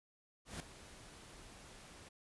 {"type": "noise with ADSR envelope", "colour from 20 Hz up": "pink", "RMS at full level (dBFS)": -44, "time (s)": [0.45, 2.09], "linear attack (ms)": 150, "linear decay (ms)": 4, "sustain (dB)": -12, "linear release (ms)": 9, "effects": ["resampled to 24000 Hz"]}